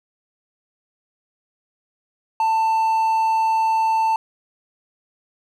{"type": "tone", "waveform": "triangle", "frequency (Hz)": 890, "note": "A5", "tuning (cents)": 20, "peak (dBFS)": -14, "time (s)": [2.4, 4.16], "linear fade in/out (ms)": 2, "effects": []}